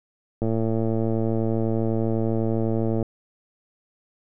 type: click train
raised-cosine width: 2 ms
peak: -12 dBFS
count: 293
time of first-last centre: 0.42-3.027 s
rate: 112 Hz
effects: none